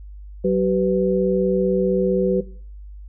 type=tone cluster; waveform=sine; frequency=187.6 / 381.9 / 497.4 Hz; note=F#3 / G4 / B4; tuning=+24 / -45 / +12 cents; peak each=-20 dBFS; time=0.44-2.41 s; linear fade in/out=10 ms; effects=noise-tail reverb RT60 0.5 s tail -19 dB re dry + added 50 Hz sine -35 dBFS peak until 3.08 s